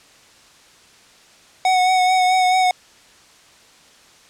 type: tone with vibrato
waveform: square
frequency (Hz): 740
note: F#5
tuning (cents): 0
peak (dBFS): -14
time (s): 1.65-2.71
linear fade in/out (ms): 2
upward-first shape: sine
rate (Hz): 4.6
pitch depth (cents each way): 22
effects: white hiss -49 dBFS RMS until 4.29 s + low-pass 7000 Hz 12 dB/octave